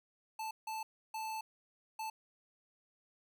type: tone bursts at uneven times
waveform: square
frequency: 878 Hz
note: A5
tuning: 4 cents flat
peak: -39 dBFS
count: 4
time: 0.39-0.51 / 0.67-0.83 / 1.14-1.41 / 1.99-2.1 s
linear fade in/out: 5 ms
effects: none